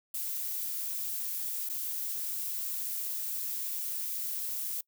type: noise with dropouts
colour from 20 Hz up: violet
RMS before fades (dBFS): -35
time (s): 0.14-4.81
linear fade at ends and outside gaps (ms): 5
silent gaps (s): 1.691-1.696
effects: noise-tail reverb RT60 0.1 s tail -24 dB re dry